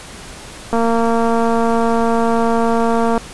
click train, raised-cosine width 1 ms, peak -4 dBFS, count 564, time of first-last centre 0.73-3.178 s, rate 230 Hz, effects pink hiss -34 dBFS RMS until 3.33 s + resampled to 24000 Hz

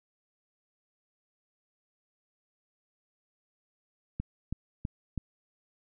click train, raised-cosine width 5 ms, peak -20 dBFS, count 4, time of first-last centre 4.2-5.177 s, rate 3.07 Hz, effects none

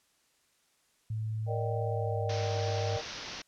sine tone with pitch glide, 109.4 to 102.07 Hz, A2 to G#2, -9 to -30 cents, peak -31 dBFS, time 1.1-2.97 s, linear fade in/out 5 ms, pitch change -121 cents, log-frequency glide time 1.79-2.48 s
sine chord, Eb major seventh, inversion second, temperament just, 466.7 / 583.4 / 622.3 / 777.8 Hz, Bb4 / D5 / Eb5 / G5, +2 / -12 / 0 / -14 cents, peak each -36 / -39 / -39 / -38 dBFS, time 1.46-3.03 s, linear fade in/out 50 ms
white low-pass noise, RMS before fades -42 dBFS, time 2.29-3.42 s, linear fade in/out 5 ms, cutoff 6100 Hz, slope 96 dB/octave
effects white hiss -70 dBFS RMS until 3.47 s + low-pass 10000 Hz 12 dB/octave

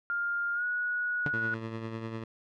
sine tone with pitch glide, 1404 to 1459.4 Hz, F6 to F#6, +9 to -24 cents, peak -28 dBFS, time 0.1-1.54 s, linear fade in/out 0 ms, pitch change +67 cents, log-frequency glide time 0.54-0.64 s
sawtooth tone with exponential decay, 145.3 Hz, D3, 18 cents flat, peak -23 dBFS, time 1.26-1.33 s, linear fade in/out 2 ms, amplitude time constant 15 ms
15% pulse tone with tremolo, 112.7 Hz, A2, 42 cents sharp, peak -27 dBFS, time 1.33-2.24 s, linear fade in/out 5 ms, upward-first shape triangle, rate 10 Hz, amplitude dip 50%
effects low-pass 3000 Hz 12 dB/octave

